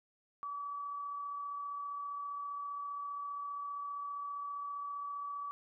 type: tone with amplitude modulation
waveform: sine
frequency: 1146 Hz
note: D6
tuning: 43 cents flat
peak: -37 dBFS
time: 0.43-5.51 s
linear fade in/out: 0 ms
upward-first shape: sine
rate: 35.1 Hz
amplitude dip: 25%
effects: none